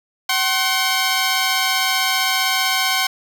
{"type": "tone pair together", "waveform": "10% pulse", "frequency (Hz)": [758.5, 1065], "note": ["F#5", "C6"], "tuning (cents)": [43, 30], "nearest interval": "tritone", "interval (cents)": 587, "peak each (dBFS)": -11, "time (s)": [0.29, 3.07], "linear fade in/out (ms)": 5, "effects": []}